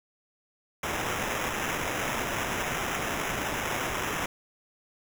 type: noise with sample-and-hold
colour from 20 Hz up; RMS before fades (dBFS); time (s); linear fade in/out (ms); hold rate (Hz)
white; -31; 0.83-4.26; 5; 4410
effects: none